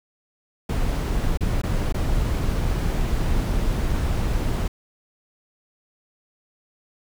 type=noise with dropouts; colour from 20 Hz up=brown; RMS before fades=-22 dBFS; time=0.69-4.68 s; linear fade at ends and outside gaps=5 ms; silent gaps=1.374-1.407 / 1.618-1.634 / 1.925-1.942 s; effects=none